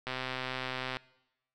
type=click train; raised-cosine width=0.3 ms; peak=-19 dBFS; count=117; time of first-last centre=0.07-0.969 s; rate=129 Hz; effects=noise-tail reverb RT60 0.9 s tail -21 dB re dry